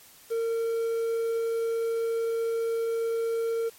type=tone with quantisation; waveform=triangle; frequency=457.7 Hz; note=A#4; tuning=32 cents flat; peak=-23 dBFS; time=0.3-3.7 s; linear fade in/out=20 ms; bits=8; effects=white hiss -53 dBFS RMS until 3.78 s + MP3 64 kbps